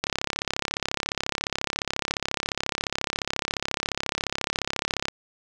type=click train; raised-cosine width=0.2 ms; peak=-7 dBFS; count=174; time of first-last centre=0.04-5.084 s; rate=34.3 Hz; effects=none